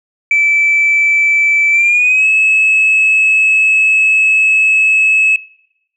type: tone with pitch glide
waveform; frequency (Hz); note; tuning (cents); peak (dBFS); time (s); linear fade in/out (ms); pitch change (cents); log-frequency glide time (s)
sine; 2319 to 2588; D7 to E7; -22 to -32; -6; 0.31-5.36; 2; +190; 1.71-2.27
effects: noise-tail reverb RT60 0.9 s tail -22 dB re dry + tanh soft clip ceiling -4 dBFS